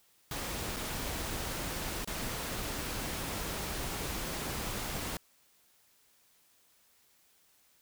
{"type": "noise with dropouts", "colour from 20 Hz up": "pink", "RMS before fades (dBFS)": -37, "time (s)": [0.31, 5.17], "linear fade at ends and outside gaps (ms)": 2, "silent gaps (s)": [[0.763, 0.766], [2.047, 2.074]], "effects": ["white hiss -67 dBFS RMS until 7.81 s"]}